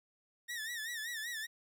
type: tone with vibrato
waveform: sawtooth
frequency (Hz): 1830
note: A#6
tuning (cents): -32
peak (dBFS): -35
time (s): 0.48-1.47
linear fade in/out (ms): 20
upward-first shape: sine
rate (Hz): 5.2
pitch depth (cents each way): 110
effects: 12-bit

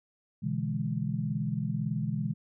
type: chord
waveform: sine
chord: E dominant seventh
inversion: second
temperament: equal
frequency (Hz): 123.47 / 146.83 / 164.81 / 207.7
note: B2 / D3 / E3 / G#3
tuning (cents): 0 / 0 / 0 / 0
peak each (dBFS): -34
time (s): 0.42-2.34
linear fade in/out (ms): 20
effects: none

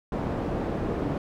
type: low-pass noise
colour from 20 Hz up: white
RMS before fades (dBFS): -29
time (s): 0.12-1.18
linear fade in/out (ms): 2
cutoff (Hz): 470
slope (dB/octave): 12
effects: none

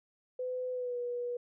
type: tone with pitch glide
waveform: sine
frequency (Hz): 505 to 485.5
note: B4 to B4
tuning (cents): +39 to -30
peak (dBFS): -33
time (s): 0.39-1.37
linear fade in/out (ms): 5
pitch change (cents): -69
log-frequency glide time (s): 0.72-0.98
effects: none

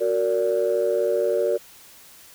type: chord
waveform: sine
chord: Gb augmented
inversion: none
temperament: just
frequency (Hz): 370 / 462.5 / 578.1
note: Gb4 / Bb4 / D5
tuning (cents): 0 / -14 / -27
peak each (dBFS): -24 / -22 / -22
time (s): 0-1.58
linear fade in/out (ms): 20
effects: tanh soft clip ceiling -12 dBFS + white hiss -48 dBFS RMS until 2.34 s

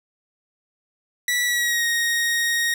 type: tone with pitch glide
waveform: sawtooth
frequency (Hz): 1952 to 1870.3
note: B6 to A#6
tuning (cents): -21 to +5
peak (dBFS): -16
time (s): 1.28-2.74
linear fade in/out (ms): 2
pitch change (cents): -74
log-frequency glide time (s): 1.44-1.85
effects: none

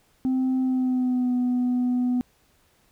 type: tone with pitch glide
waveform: sine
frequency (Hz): 259.4 to 248.1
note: C4 to B3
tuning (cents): -15 to +8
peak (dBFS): -18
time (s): 0.25-2.21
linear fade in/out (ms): 0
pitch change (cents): -77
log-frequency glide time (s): 0.62-1.33
effects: tanh soft clip ceiling -19 dBFS + pink hiss -63 dBFS RMS until 2.91 s

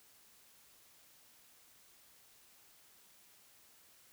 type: silence
effects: white hiss -64 dBFS RMS until 4.12 s

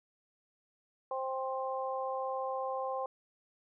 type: harmonic tone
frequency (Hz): 263.1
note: C4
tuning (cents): +10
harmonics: 2 / 3 / 4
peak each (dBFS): -36 / -38 / -39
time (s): 1.11-3.06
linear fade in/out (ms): 2
effects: none

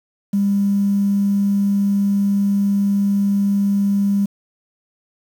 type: tone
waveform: triangle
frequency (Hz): 200.3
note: G3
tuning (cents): +38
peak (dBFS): -10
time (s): 0.33-4.26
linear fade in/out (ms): 10
effects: tanh soft clip ceiling -12 dBFS + 7-bit

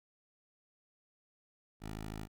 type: tone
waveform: 10% pulse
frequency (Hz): 53.2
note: G#1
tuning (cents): +42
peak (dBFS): -33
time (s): 1.8-2.28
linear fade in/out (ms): 50
effects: none

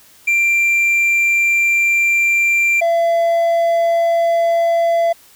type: tone pair in turn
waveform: triangle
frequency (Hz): 2366 / 674.6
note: D7 / E5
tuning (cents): +12 / +40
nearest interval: octave + minor seventh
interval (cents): 2172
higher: first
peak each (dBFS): -10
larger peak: neither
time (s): 0.27-2.81 / 2.81-5.13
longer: first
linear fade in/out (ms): 10
effects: white hiss -47 dBFS RMS until 5.35 s

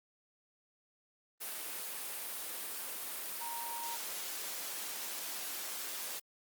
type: tone in noise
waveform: sine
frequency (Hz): 934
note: A#5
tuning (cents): +3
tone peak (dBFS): -41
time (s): 3.4-3.97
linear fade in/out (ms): 20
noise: white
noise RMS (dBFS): -41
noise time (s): 1.4-6.2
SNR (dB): -3
effects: high-pass 300 Hz 12 dB/octave + Opus 32 kbps

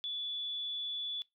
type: tone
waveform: sine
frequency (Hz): 3445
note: A7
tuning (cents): -37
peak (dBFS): -35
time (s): 0.04-1.22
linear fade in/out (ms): 0
effects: noise-tail reverb RT60 0.2 s tail -22 dB re dry

